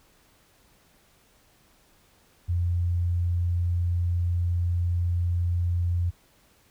sine tone, 87.2 Hz, F2, 2 cents flat, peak -22 dBFS, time 2.48-6.11 s, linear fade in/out 20 ms, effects pink hiss -61 dBFS RMS until 6.7 s

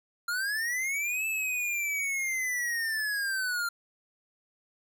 square linear two-way sweep, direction up then down, 1382 to 2637 to 1382 Hz, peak -29 dBFS, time 0.28-3.69 s, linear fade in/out 5 ms, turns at 1.26 s, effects none

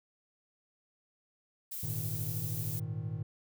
violet noise, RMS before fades -40 dBFS, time 1.71-2.8 s, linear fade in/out 10 ms
triangle chord, Ab suspended second, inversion none, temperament just, 103.83 / 116.8 / 155.74 Hz, Ab2 / Bb2 / Eb3, 0 / +4 / +2 cents, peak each -37 dBFS, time 1.83-3.23 s, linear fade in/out 5 ms
effects none

